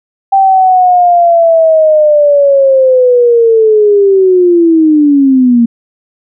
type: linear sweep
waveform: sine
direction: down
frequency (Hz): 784 to 230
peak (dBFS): -3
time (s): 0.32-5.66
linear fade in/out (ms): 10
effects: none